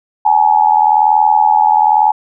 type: tone with amplitude modulation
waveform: sine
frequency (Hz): 850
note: G#5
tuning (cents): +40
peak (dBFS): -3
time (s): 0.25-2.12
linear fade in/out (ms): 10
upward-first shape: sine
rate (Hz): 81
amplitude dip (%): 85
effects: none